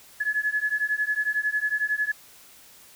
sine beating tone pair, 1700 / 1711 Hz, G#6 / A6, +40 / -49 cents, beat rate 11 Hz, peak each -26 dBFS, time 0.2-2.12 s, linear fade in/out 10 ms, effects white hiss -51 dBFS RMS until 2.95 s

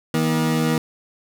30% pulse tone pair together, 158.78 / 238.8 Hz, D#3 / A#3, +35 / +42 cents, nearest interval perfect fifth, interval 707 cents, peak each -18 dBFS, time 0.14-0.78 s, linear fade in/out 2 ms, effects none

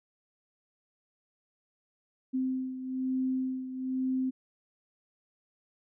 sine beating tone pair, 259.3 / 260.4 Hz, C4 / C4, -15 / -8 cents, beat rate 1.1 Hz, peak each -30 / -36 dBFS, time 2.33-4.31 s, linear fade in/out 20 ms, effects none

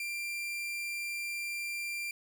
40% pulse tone, 2374 Hz, D7, 18 cents sharp, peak -34 dBFS, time 0-2.11 s, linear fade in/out 2 ms, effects none

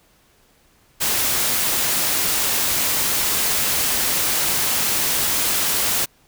white noise, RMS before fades -20 dBFS, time 1-6.06 s, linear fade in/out 20 ms, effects pink hiss -57 dBFS RMS until 6.27 s

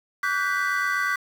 triangle chord, G major seventh, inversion second, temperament equal with one note detuned, 1147.8 / 1480 / 1568 / 1975.5 Hz, D6 / F#6 / G6 / B6, -40 / 0 / 0 / 0 cents, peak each -26 dBFS, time 0.23-1.16 s, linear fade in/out 5 ms, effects 7-bit

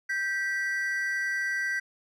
triangle tone pair together, 1568 / 1951.7 Hz, G6 / B6, 0 / -21 cents, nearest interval major third, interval 379 cents, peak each -28 dBFS, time 0.09-1.8 s, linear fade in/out 10 ms, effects none

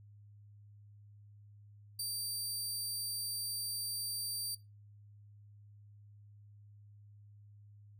20% pulse tone, 4658 Hz, D8, 15 cents flat, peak -30 dBFS, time 1.99-4.55 s, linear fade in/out 5 ms, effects noise-tail reverb RT60 0.2 s tail -18 dB re dry + added 103 Hz sine -55 dBFS peak until 7.99 s

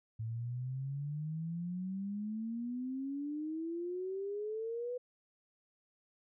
sine exponential sweep, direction up, 110 to 500 Hz, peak -36 dBFS, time 0.19-4.98 s, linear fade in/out 10 ms, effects none

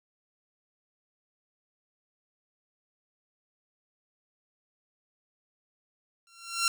10% pulse tone with exponential growth, 1367 Hz, F6, 37 cents flat, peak -13 dBFS, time 6.27-6.68 s, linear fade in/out 1 ms, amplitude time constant 89 ms, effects none

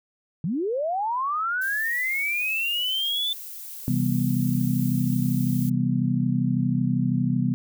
sine linear sweep, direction up, 143 to 3546 Hz, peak -23 dBFS, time 0.44-3.33 s, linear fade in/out 2 ms
violet noise, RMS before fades -38 dBFS, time 1.61-5.7 s, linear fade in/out 10 ms
sine chord, C major seventh, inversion none, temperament just, 130.81 / 163.52 / 196.22 / 245.3 Hz, C3 / E3 / G3 / B3, 0 / -14 / +2 / -12 cents, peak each -25 / -27 / -27 / -25 dBFS, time 3.88-7.54 s, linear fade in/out 0 ms
effects none

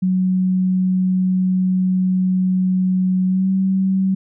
sine tone with pitch glide, 185.3 to 190.62 Hz, F#3 to G3, +3 to -48 cents, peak -14 dBFS, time 0.02-4.15 s, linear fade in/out 10 ms, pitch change +49 cents, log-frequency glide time 3.27-3.49 s, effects none

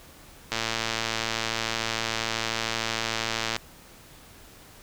click train, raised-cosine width 0.2 ms, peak -9 dBFS, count 345, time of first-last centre 0.52-3.564 s, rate 113 Hz, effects pink hiss -50 dBFS RMS until 4.82 s

